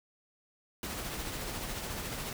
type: noise with tremolo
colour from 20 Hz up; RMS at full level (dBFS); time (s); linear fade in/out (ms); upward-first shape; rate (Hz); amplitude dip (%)
pink; -37; 0.83-2.33; 2; sine; 14; 30
effects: none